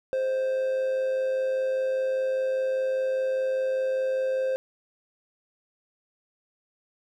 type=tone with amplitude modulation; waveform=triangle; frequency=523.3 Hz; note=C5; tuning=in tune; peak=-20 dBFS; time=0.13-4.56 s; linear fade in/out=0 ms; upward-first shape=sine; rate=105 Hz; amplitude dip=35%; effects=none